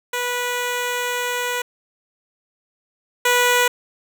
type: tone pair in turn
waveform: 10% pulse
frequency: 490 / 490 Hz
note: B4 / B4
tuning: -14 / -14 cents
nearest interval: unison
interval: 0 cents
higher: neither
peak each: -13 / -6 dBFS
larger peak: second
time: 0.13-1.62 / 3.25-3.68 s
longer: first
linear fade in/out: 5 ms
effects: none